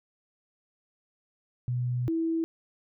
sine tone pair in turn, 123.47 / 327.3 Hz, B2 / E4, 0 / -12 cents, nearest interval octave + perfect fourth, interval 1688 cents, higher second, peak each -26 / -25 dBFS, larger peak second, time 1.68-2.08 / 2.08-2.44 s, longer first, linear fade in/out 0 ms, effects none

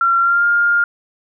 sine tone with pitch glide, 1368 to 1408.9 Hz, F6 to F6, -36 to +15 cents, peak -11 dBFS, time 0.01-0.84 s, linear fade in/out 2 ms, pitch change +51 cents, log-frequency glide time 0.19-0.46 s, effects none

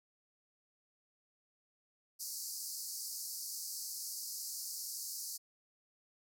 pink band-pass noise, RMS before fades -43 dBFS, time 2.19-5.38 s, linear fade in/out 20 ms, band 4500 to 16000 Hz, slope 96 dB/octave, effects none

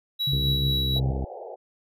triangle tone with tremolo, 3900 Hz, B7, 23 cents flat, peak -22 dBFS, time 0.19-1 s, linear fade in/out 20 ms, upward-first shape sine, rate 4 Hz, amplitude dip 30%
sine tone with pitch glide, 138.59 to 130.81 Hz, C#3 to C3, 0 to 0 cents, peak -25 dBFS, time 0.27-1.11 s, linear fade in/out 5 ms, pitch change -100 cents, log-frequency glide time 0.69-0.84 s
harmonic tone, 66.3 Hz, C2, 23 cents sharp, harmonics 1 / 2 / 3 / 4 / 5 / 6 / 7, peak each -27 / -33 / -37 / -39 / -41 / -43 / -44 dBFS, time 0.32-1.25 s, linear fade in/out 5 ms
white band-pass noise, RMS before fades -39 dBFS, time 0.95-1.56 s, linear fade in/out 10 ms, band 380 to 810 Hz, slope 96 dB/octave
effects none

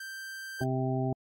45% pulse tone, 1568 Hz, G6, in tune, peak -39 dBFS, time 0-0.64 s, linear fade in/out 5 ms
harmonic tone, 130.2 Hz, C3, 8 cents flat, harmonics 1 / 2 / 3 / 5 / 6, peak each -30 / -33 / -35 / -37 / -38 dBFS, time 0.61-1.13 s, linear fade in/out 2 ms
effects AAC 64 kbps

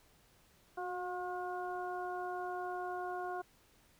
harmonic tone with a mistuned harmonic, 359.1 Hz, F4, 48 cents sharp, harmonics 1 / 2 / 3 / 4, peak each -42 / -40 / -46 / -47 dBFS, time 0.77-3.42 s, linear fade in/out 10 ms, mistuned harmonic 1, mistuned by +27 cents, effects pink hiss -67 dBFS RMS until 3.99 s

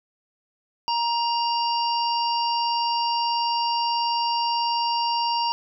harmonic tone with a mistuned harmonic, 940 Hz, A#5, 14 cents sharp, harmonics 1 / 3 / 5 / 6, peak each -22 / -31 / -30 / -34 dBFS, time 0.88-5.52 s, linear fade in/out 0 ms, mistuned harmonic 6, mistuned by -44 cents, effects none

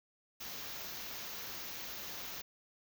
white band-stop noise, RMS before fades -44 dBFS, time 0.4-2.42 s, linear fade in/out 10 ms, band 6800 to 13000 Hz, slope 96 dB/octave, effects none

